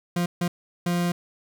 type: tone bursts at uneven times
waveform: 40% pulse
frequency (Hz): 174.61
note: F3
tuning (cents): 0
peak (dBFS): -21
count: 3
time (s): 0.16-0.26 / 0.41-0.48 / 0.86-1.12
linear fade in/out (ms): 5
effects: none

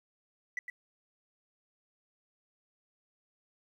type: tone with echo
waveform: sine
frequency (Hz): 1975.5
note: B6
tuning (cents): 0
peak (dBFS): -30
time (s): 0.57-0.59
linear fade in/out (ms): 2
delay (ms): 110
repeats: 1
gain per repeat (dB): -8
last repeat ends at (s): 0.7
effects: tanh soft clip ceiling -31 dBFS + 11-bit

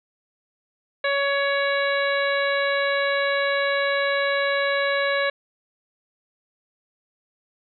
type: harmonic tone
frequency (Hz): 560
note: C#5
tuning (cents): +18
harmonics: 1 / 2 / 3 / 4 / 5 / 6 / 7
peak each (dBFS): -23 / -29 / -25 / -29 / -36 / -40 / -32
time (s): 1.04-5.3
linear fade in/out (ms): 5
effects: none

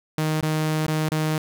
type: tone with dropouts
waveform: sawtooth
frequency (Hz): 155.7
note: D#3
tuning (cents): +2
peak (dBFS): -17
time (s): 0.18-1.38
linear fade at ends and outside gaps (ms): 2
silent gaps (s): 0.409-0.427 / 0.865-0.881 / 1.089-1.118
effects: none

